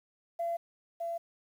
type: tone pair in turn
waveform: sine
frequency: 680 / 677 Hz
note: F5 / E5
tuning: -46 / +46 cents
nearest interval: unison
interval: 8 cents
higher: first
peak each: -29 / -32 dBFS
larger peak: first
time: 0.39-0.57 / 1-1.18 s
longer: neither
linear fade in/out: 10 ms
effects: tanh soft clip ceiling -26 dBFS + 10-bit